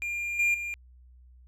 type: tone with level steps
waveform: triangle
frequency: 2400 Hz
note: D7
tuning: 37 cents sharp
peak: -28 / -20 / -30 dBFS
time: 0.02-0.74 s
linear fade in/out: 0 ms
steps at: 0.39 / 0.54 s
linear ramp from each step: 5 ms
effects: added 62 Hz sine -51 dBFS peak until 1.47 s